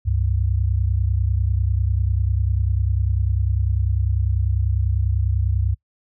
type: tone pair together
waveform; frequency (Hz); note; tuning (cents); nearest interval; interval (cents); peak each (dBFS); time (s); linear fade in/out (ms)
sine; 67.91 / 98; C#2 / G2; -35 / 0; tritone; 635; -20; 0.05-5.75; 20
effects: noise-tail reverb RT60 0.1 s tail -22 dB re dry